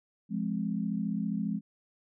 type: chord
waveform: sine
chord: F minor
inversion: none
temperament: just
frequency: 174.61 / 209.5 / 261.9 Hz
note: F3 / Ab3 / C4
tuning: 0 / +15 / +2 cents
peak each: -34 / -31 / -37 dBFS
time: 0.29-1.61 s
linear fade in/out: 50 ms
effects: none